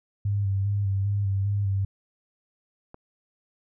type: tone with vibrato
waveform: sine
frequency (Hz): 99.5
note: G2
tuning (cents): +26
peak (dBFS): -22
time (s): 0.25-1.85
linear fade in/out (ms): 5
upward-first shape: square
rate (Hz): 2.5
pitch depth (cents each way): 31
type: click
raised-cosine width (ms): 1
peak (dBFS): -29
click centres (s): 2.944
effects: none